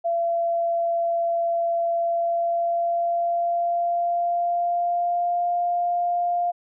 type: tone with pitch glide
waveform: sine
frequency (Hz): 679 to 700.9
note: F5 to F5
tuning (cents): -49 to +6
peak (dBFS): -20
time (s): 0.04-6.52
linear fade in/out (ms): 20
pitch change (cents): +55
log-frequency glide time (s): 1.88-5.47
effects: none